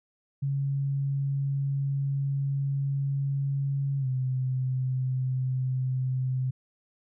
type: tone with pitch glide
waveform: sine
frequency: 138.59 to 129.31 Hz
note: C#3 to C3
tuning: 0 to -20 cents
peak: -25 dBFS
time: 0.42-6.51 s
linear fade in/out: 10 ms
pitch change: -120 cents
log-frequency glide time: 3.99-4.07 s
effects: none